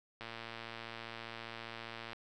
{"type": "click train", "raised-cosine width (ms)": 0.3, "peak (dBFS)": -28, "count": 222, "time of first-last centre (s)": [0.21, 2.132], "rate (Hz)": 115, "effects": []}